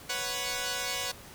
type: chord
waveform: 5% pulse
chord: B suspended second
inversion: none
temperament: equal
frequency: 493.9 / 554.4 / 740 Hz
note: B4 / C#5 / F#5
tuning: 0 / 0 / 0 cents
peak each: -24 / -24 / -24 dBFS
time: 0.09-1.12 s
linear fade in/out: 10 ms
effects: pink hiss -49 dBFS RMS until 1.34 s